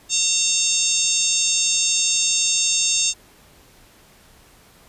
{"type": "harmonic tone with a mistuned harmonic", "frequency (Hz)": 912, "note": "A#5", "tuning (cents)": -38, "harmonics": [3, 4, 5, 6, 7, 8, 9], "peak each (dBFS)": [-28, -24, -30, -27, -21, -24, -28], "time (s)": [0.09, 3.14], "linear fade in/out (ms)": 50, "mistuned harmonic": 6, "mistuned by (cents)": -26, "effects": ["pink hiss -51 dBFS RMS until 4.88 s", "resampled to 32000 Hz"]}